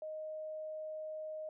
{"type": "tone", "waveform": "sine", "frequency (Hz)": 622.3, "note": "D#5", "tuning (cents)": 0, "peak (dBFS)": -40, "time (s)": [0.02, 1.49], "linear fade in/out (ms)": 2, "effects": []}